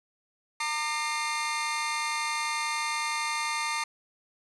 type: tone cluster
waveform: sawtooth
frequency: 915 / 1203 / 2115 Hz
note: A#5 / D6 / C7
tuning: -32 / +41 / +18 cents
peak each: -29 dBFS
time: 0.6-3.84 s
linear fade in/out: 5 ms
effects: resampled to 24000 Hz + 9-bit